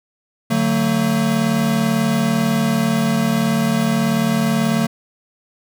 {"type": "chord", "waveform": "square", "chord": "D major", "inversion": "none", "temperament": "equal with one note detuned", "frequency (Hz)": [146.83, 185, 225.3], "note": ["D3", "F#3", "A3"], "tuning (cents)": [0, 0, 41], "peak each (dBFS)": [-23, -22, -18], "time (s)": [0.5, 4.87], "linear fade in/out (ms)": 10, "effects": []}